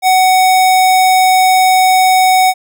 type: tone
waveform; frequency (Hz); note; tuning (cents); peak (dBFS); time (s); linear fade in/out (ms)
square; 747; F#5; +16; -7; 0.02-2.54; 50
effects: none